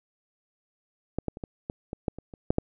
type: clicks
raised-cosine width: 2 ms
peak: -14 / -15 / -26 / -21 / -18 / -20 / -12 / -26 / -29 / -8 / -9 dBFS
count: 11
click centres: 1.186 / 1.283 / 1.371 / 1.438 / 1.699 / 1.931 / 2.082 / 2.186 / 2.338 / 2.505 / 2.584 s
effects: none